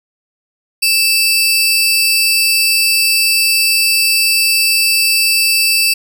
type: tone pair together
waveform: sawtooth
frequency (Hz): 2637 / 4653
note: E7 / D8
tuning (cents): 0 / -17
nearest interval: minor seventh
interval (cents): 983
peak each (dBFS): -10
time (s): 0.82-5.94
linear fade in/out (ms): 10
effects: none